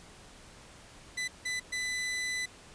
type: tone bursts at uneven times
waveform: sawtooth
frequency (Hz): 2000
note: B6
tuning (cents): +21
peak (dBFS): -28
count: 3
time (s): 1.17-1.28 / 1.45-1.6 / 1.72-2.46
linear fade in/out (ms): 10
effects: pink hiss -53 dBFS RMS until 2.74 s + resampled to 22050 Hz